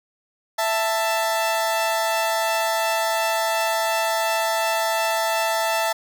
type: tone pair together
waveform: sawtooth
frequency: 662.3 / 884 Hz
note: E5 / A5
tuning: +8 / +8 cents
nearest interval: perfect fourth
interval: 500 cents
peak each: -19 dBFS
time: 0.58-5.93 s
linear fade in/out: 10 ms
effects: none